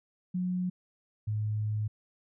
sine tone pair in turn, 181.5 / 106.71 Hz, F#3 / G#2, -33 / +47 cents, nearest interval major sixth, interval 920 cents, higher first, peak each -28 dBFS, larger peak neither, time 0.34-0.7 / 1.27-1.88 s, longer second, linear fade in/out 10 ms, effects none

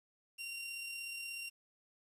sawtooth tone with amplitude modulation, 2760 Hz, F7, 21 cents flat, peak -37 dBFS, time 0.38-1.5 s, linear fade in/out 20 ms, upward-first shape sine, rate 36.6 Hz, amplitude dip 30%, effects resampled to 32000 Hz + 11-bit

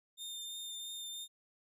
sawtooth tone with vibrato, 3623 Hz, A7, 50 cents sharp, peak -39 dBFS, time 0.17-1.28 s, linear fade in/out 50 ms, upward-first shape triangle, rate 3 Hz, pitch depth 14 cents each way, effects none

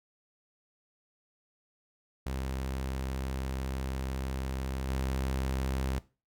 sawtooth tone with level steps, 66 Hz, C2, 16 cents sharp, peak -29 / -26 dBFS, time 2.26-5.99 s, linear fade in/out 5 ms, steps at 4.88 s, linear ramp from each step 20 ms, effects noise-tail reverb RT60 0.3 s tail -18 dB re dry

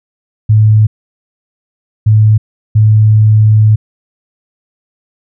sine tone bursts at uneven times, 107.9 Hz, A2, 33 cents flat, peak -3 dBFS, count 3, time 0.49-0.87 / 2.06-2.38 / 2.75-3.76 s, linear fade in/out 10 ms, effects none

